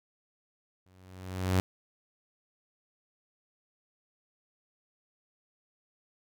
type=tone with exponential growth; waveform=sawtooth; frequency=92.8 Hz; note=F#2; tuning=6 cents sharp; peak=-18 dBFS; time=0.86-1.6 s; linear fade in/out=0 ms; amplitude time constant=160 ms; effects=none

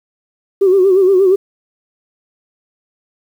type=tone with vibrato; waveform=sine; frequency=380 Hz; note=F#4; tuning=46 cents sharp; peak=-6 dBFS; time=0.61-1.36 s; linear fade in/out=10 ms; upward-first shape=sine; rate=8.5 Hz; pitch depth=83 cents each way; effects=tanh soft clip ceiling -2 dBFS + 7-bit

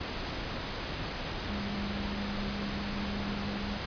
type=tone in noise; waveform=sine; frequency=202.4 Hz; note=G#3; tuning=44 cents flat; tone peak=-35 dBFS; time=1.49-3.78 s; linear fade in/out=10 ms; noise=pink; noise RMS=-36 dBFS; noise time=0-3.86 s; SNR=-2 dB; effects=resampled to 11025 Hz

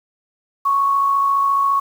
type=tone with amplitude modulation; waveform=sine; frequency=1108.7 Hz; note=C#6; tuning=in tune; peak=-12 dBFS; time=0.65-1.8 s; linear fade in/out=10 ms; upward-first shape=sine; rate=54.5 Hz; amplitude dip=35%; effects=7-bit

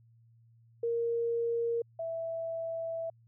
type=tone pair in turn; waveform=sine; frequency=466.2 / 659.3 Hz; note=A#4 / E5; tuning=0 / 0 cents; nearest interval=tritone; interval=600 cents; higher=second; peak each=-28 / -33 dBFS; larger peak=first; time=0.83-1.82 / 1.99-3.1 s; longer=second; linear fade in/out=5 ms; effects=added 115 Hz sine -59 dBFS peak until 3.27 s

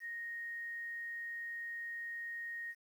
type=tone; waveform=sine; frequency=1864.7 Hz; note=A#6; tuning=in tune; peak=-40 dBFS; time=0-2.75 s; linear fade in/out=50 ms; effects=11-bit

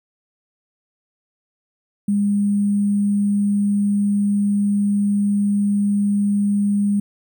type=tone with sample-and-hold; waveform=sine; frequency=203.2 Hz; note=G#3; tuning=38 cents flat; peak=-15 dBFS; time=2.08-7 s; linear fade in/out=5 ms; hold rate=8820 Hz; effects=none

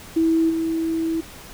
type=tone with level steps; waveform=sine; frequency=326 Hz; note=E4; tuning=19 cents flat; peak=-15 / -20 dBFS; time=0.16-1.21 s; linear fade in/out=10 ms; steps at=0.49 s; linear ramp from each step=20 ms; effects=pink hiss -41 dBFS RMS until 1.53 s

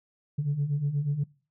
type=beating tone pair; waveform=sine; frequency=138.59 / 146.89 Hz; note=C#3 / D3; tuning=0 / +1 cents; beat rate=8.3 Hz; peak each=-30 / -25 dBFS; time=0.38-1.24 s; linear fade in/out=10 ms; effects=noise-tail reverb RT60 0.4 s tail -24 dB re dry + tanh soft clip ceiling -20 dBFS

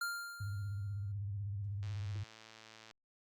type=tone with exponential decay; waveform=square; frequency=1396.9 Hz; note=F6; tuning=in tune; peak=-35 dBFS; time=0.01-1.12 s; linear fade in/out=5 ms; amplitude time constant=240 ms
type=tone with vibrato; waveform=sine; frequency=100.6 Hz; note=G2; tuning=45 cents sharp; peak=-37 dBFS; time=0.4-2.24 s; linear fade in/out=10 ms; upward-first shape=square; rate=16 Hz; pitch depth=67 cents each way
type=click train; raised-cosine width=0.2 ms; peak=-37 dBFS; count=121; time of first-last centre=1.83-2.911 s; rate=111 Hz
effects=Opus 48 kbps

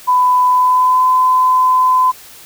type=tone with pitch glide; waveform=sine; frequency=1000 to 1017.5 Hz; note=B5 to C6; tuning=+21 to -49 cents; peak=-8 dBFS; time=0.07-2.12 s; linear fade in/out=20 ms; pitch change=+30 cents; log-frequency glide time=0.47-1.06 s; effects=white hiss -38 dBFS RMS until 2.45 s

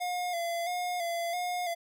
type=tone with vibrato; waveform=square; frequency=698.5 Hz; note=F5; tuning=in tune; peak=-31 dBFS; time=0-1.75 s; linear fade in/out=20 ms; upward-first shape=square; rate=1.5 Hz; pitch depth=43 cents each way; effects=none

